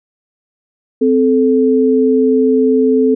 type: tone pair together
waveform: sine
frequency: 259.3 / 436.1 Hz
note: C4 / A4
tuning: -15 / -15 cents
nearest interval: major sixth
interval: 900 cents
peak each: -11 dBFS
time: 1.01-3.15 s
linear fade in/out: 10 ms
effects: none